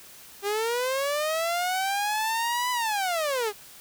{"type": "linear two-way sweep", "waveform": "sawtooth", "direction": "up then down", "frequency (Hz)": [394.8, 1002, 394.8], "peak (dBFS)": -21, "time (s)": [0.42, 3.53], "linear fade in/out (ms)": 50, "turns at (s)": 2.71, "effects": ["white hiss -48 dBFS RMS until 3.8 s"]}